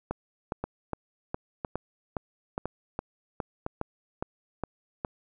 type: two click trains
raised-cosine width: 1 ms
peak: -16 / -17 dBFS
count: 13 / 4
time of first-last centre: 0.11-5.048 / 0.64-3.664 s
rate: 2.43 / 0.992 Hz
effects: none